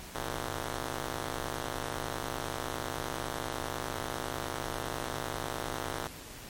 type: ring-modulated tone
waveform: 5% pulse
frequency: 120 Hz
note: B2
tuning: 49 cents flat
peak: -20 dBFS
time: 0.15-6.07 s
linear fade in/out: 0 ms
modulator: 215 Hz
effects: pink hiss -46 dBFS RMS until 6.49 s + MP3 64 kbps